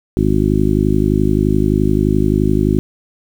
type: harmonic tone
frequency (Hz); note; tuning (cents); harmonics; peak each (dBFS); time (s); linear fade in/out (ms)
51.6; G#1; -10; 1 / 2 / 3 / 4 / 5 / 6 / 7; -19 / -19 / -19 / -19 / -19 / -19 / -19; 0.17-2.79; 0
effects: 7-bit